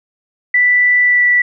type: tone with pitch glide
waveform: sine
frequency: 1975.5 to 1961.9 Hz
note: B6 to B6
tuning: 0 to -12 cents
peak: -8 dBFS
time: 0.54-1.42 s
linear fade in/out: 5 ms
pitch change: -12 cents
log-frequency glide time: 1.02-1.24 s
effects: none